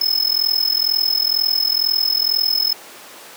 square tone with amplitude modulation, 5190 Hz, E8, 28 cents flat, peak -12 dBFS, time 0.01-2.73 s, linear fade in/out 5 ms, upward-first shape sine, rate 42.1 Hz, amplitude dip 90%, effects pink hiss -38 dBFS RMS until 3.36 s + high-pass 400 Hz 12 dB/octave

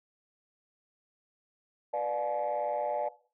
sine chord, B diminished seventh, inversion none, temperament just, 493.9 / 592.7 / 711.2 / 853.4 Hz, B4 / D5 / F5 / Ab5, 0 / +16 / +31 / +47 cents, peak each -37 / -31 / -35 / -33 dBFS, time 1.93-3.09 s, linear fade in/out 10 ms, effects noise-tail reverb RT60 0.4 s tail -17 dB re dry + tanh soft clip ceiling -23 dBFS

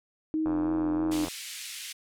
sine tone with vibrato, 310 Hz, D#4, 6 cents flat, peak -25 dBFS, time 0.34-1.25 s, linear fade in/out 0 ms, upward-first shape sine, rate 3.1 Hz, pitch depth 31 cents each way
click train, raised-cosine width 1 ms, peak -22 dBFS, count 72, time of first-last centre 0.46-1.283 s, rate 86.3 Hz
pink band-pass noise, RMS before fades -40 dBFS, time 1.11-1.93 s, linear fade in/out 10 ms, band 2200 to 12000 Hz, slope 24 dB/octave
effects none

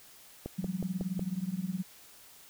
click train, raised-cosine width 2 ms, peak -23 dBFS, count 5, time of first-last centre 0.46-1.194 s, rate 5.45 Hz
sine tone with tremolo, 185 Hz, F#3, in tune, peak -27 dBFS, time 0.58-1.83 s, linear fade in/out 10 ms, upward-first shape triangle, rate 19 Hz, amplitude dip 100%
effects white hiss -55 dBFS RMS until 2.49 s

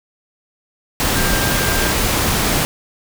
sine tone in noise, 1589 Hz, G6, 23 cents sharp, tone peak -24 dBFS, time 1.16-1.92 s, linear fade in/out 0 ms, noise pink, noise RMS -17 dBFS, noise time 1-2.65 s, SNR -10 dB, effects none

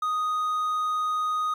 triangle tone, 1244.5 Hz, D#6, in tune, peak -22 dBFS, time 0.02-1.54 s, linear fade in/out 5 ms, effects 10-bit

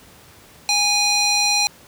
square tone with band-pass filter, 822 Hz, G#5, 18 cents flat, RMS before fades -18 dBFS, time 0.69-1.67 s, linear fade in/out 0 ms, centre 4800 Hz, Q 1.7, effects pink hiss -47 dBFS RMS until 1.87 s + high-pass 60 Hz 12 dB/octave

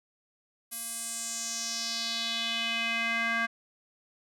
square tone with band-pass filter sweep, 230 Hz, A#3, 23 cents flat, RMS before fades -32 dBFS, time 0.71-3.47 s, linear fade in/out 20 ms, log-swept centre 11000 to 1700 Hz, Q 3, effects none

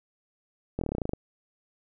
slowing click train, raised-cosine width 2 ms, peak -16 dBFS, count 12, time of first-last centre 0.79-1.134 s, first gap 23 ms, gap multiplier 1.06, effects none

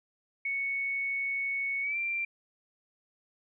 sine tone with pitch glide, 2217 to 2362 Hz, C#7 to D7, 0 to +9 cents, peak -29 dBFS, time 0.45-2.25 s, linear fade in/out 5 ms, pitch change +109 cents, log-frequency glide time 1.82-1.97 s, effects none

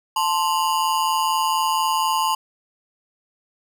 square ring-modulated tone, 964 Hz, B5, 42 cents flat, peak -16 dBFS, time 0.16-2.35 s, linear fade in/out 5 ms, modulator 82.1 Hz, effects none

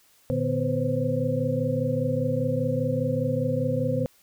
sine tone cluster, 116 / 150.2 / 249.5 / 504 / 529 Hz, A#2 / D3 / B3 / B4 / C5, -8 / +39 / +18 / +35 / +19 cents, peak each -29 dBFS, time 0.3-4.06 s, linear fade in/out 0 ms, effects white hiss -60 dBFS RMS until 4.22 s

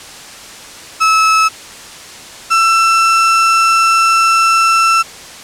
35% pulse tone pair in turn, 1300 / 1336.5 Hz, E6 / E6, -24 / +23 cents, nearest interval unison, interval 47 cents, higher second, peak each -6 dBFS, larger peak neither, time 1-1.49 / 2.5-5.03 s, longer second, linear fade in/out 20 ms, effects white hiss -32 dBFS RMS until 5.43 s + low-pass 8000 Hz 12 dB/octave

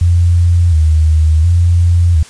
sine tone with vibrato, 82.41 Hz, E2, in tune, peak -6 dBFS, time 0.01-2.23 s, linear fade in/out 5 ms, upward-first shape square, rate 0.7 Hz, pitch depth 83 cents each way, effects white hiss -37 dBFS RMS until 2.29 s + resampled to 22050 Hz

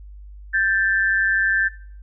sine tone pair together, 1568 / 1760 Hz, G6 / A6, 0 / 0 cents, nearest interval major second, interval 200 cents, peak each -19 dBFS, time 0.53-1.69 s, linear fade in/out 20 ms, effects noise-tail reverb RT60 0.5 s tail -18 dB re dry + added 50 Hz sine -37 dBFS peak until 2.02 s

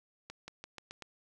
accelerating click train, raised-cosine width 0.2 ms, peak -27 dBFS, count 6, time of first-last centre 0.3-1.023 s, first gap 180 ms, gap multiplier 0.89, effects none

